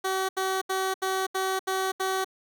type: tone bursts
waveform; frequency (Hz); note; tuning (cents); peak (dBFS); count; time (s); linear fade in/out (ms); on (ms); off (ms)
15% pulse; 380; F#4; +46; -19; 7; 0.04-2.246; 10; 250; 76
effects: none